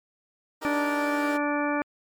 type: chord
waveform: 15% pulse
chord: Eb major seventh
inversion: third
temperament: equal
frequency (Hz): 293.7 / 311.1 / 392 / 466.2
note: D4 / Eb4 / G4 / Bb4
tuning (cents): 0 / 0 / 0 / 0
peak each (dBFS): -35 / -31 / -35 / -32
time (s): 0.61-1.38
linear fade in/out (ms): 20
type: harmonic tone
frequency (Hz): 292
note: D4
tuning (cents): -10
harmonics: 1 / 2 / 3 / 4 / 5 / 6 / 8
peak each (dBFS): -27 / -30 / -32 / -33 / -34 / -35 / -36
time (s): 0.65-1.82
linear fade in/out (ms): 0
effects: MP3 96 kbps